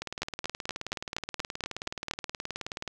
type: two click trains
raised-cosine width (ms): 0.2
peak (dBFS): -13 / -17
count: 9 / 55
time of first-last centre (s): 0.22-2.111 / 0.02-2.877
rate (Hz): 4.23 / 18.9
effects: none